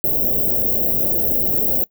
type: band-stop noise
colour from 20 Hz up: white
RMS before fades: -18 dBFS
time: 0.04-1.84 s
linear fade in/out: 0 ms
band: 650 to 15000 Hz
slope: 48 dB/octave
effects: noise-tail reverb RT60 0.1 s tail -21 dB re dry